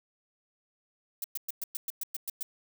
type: noise bursts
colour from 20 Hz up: violet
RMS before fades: -34 dBFS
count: 10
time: 1.22-2.43 s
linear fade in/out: 2 ms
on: 22 ms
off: 110 ms
effects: none